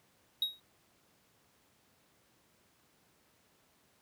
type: tone with exponential decay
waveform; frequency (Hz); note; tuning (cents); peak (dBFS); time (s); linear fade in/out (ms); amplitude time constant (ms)
triangle; 3793; A#7; +29; -24; 0.42-0.6; 2; 39
effects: pink hiss -69 dBFS RMS until 4.01 s + high-pass 100 Hz 12 dB/octave